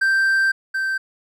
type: tone pair in turn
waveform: triangle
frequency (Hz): 1568 / 1558.1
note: G6 / G6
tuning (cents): 0 / -11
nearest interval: unison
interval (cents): 11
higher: first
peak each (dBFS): -13 / -18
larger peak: first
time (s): 0.01-0.52 / 0.74-0.98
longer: first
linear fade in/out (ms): 10
effects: none